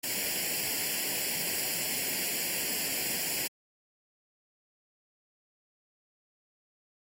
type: noise with comb filter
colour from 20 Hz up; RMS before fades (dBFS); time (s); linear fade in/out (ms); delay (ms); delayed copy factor
white; -32; 0.03-3.48; 10; 0.4; +0.8
effects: high-pass 150 Hz 12 dB/octave + AAC 48 kbps